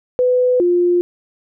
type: tone pair in turn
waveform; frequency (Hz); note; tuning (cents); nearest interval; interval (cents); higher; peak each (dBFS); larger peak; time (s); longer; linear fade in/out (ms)
sine; 500 / 352.2; B4 / F4; +21 / +15; tritone; 606; first; -11; neither; 0.19-0.6 / 0.6-1.01; neither; 0
effects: none